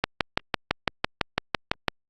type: click train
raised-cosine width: 0.3 ms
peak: -4 dBFS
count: 12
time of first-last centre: 0.04-1.883 s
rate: 5.97 Hz
effects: Opus 48 kbps